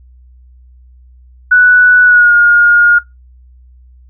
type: tone with pitch glide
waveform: sine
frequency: 1480 to 1425.5 Hz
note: F#6 to F6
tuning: 0 to +35 cents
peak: -3 dBFS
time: 1.51-2.99 s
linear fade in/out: 10 ms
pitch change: -65 cents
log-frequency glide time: 2.04-2.34 s
effects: noise-tail reverb RT60 0.2 s tail -23 dB re dry + added 62 Hz sine -38 dBFS peak until 4.09 s